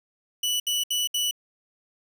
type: tone bursts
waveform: sawtooth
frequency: 2960 Hz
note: F#7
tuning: in tune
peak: -20 dBFS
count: 4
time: 0.43-1.311 s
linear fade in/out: 5 ms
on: 170 ms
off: 67 ms
effects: none